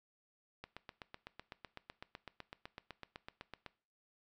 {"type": "click train", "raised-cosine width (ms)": 0.3, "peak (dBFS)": -30, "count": 25, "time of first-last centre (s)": [0.64, 3.663], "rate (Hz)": 7.94, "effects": ["noise-tail reverb RT60 0.4 s tail -19 dB re dry"]}